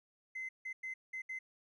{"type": "tone bursts at uneven times", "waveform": "triangle", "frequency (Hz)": 2058, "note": "C7", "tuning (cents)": -29, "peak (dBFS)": -36, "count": 5, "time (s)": [[0.35, 0.49], [0.65, 0.73], [0.83, 0.94], [1.13, 1.22], [1.29, 1.39]], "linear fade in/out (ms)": 10, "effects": ["tanh soft clip ceiling -36 dBFS", "resampled to 24000 Hz"]}